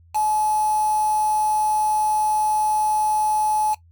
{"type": "tone with quantisation", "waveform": "sine", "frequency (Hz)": 855, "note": "A5", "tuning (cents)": -50, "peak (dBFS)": -18, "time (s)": [0.14, 3.75], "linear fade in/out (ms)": 20, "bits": 5, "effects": ["noise-tail reverb RT60 0.1 s tail -17 dB re dry", "added 84 Hz sine -49 dBFS peak until 3.91 s"]}